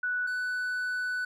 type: tone pair in turn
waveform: sine / triangle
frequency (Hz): 1480 / 1491.2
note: F#6 / F#6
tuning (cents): 0 / +13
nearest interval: unison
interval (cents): 13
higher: second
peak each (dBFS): -27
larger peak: neither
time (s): 0.03-0.27 / 0.27-1.25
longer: second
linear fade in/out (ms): 5
effects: none